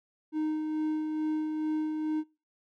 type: tone with tremolo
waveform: triangle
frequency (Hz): 309.6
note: D#4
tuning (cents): -9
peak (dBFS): -25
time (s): 0.32-2.24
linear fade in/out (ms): 50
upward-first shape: sine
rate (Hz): 2.3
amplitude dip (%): 35
effects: noise-tail reverb RT60 0.3 s tail -24 dB re dry